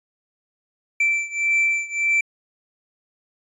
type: beating tone pair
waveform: triangle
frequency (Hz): 2335 / 2336.7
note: D7 / D7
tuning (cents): -11 / -9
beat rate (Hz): 1.7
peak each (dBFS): -19 / -21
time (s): 1-2.21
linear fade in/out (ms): 5
effects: resampled to 24000 Hz